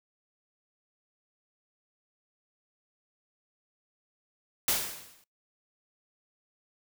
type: noise with exponential decay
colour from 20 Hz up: white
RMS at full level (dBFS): -24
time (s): 4.68-5.24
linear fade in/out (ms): 2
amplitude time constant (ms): 120
effects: noise-tail reverb RT60 0.2 s tail -25 dB re dry